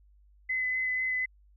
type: tone with vibrato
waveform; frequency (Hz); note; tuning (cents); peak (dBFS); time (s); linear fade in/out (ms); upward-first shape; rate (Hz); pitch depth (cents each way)
sine; 2025; B6; +43; -27; 0.49-1.26; 10; sine; 4.1; 13
effects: added 50 Hz sine -57 dBFS peak until 1.56 s